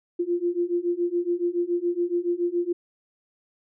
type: beating tone pair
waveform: sine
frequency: 344.9 / 352 Hz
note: F4 / F4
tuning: -22 / +14 cents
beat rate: 7.1 Hz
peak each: -26 / -25 dBFS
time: 0.19-2.73 s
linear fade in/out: 10 ms
effects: none